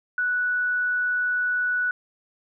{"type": "tone", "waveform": "sine", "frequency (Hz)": 1477, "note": "F#6", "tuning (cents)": -3, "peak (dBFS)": -21, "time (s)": [0.18, 1.91], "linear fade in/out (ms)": 2, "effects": []}